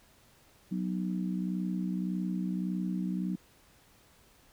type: harmonic tone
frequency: 61.74 Hz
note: B1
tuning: in tune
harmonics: 3 / 4 / 5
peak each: -31 / -38 / -39 dBFS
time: 0.71-3.36 s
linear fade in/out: 10 ms
effects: pink hiss -62 dBFS RMS until 4.52 s